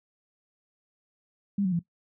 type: tone with pitch steps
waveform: sine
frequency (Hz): 200.5 / 184.92 / 170.56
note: G3 / F#3 / F3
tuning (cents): +39 / -1 / -41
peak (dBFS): -23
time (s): 1.58-1.793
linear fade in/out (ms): 5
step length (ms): 71
effects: noise-tail reverb RT60 0.1 s tail -17 dB re dry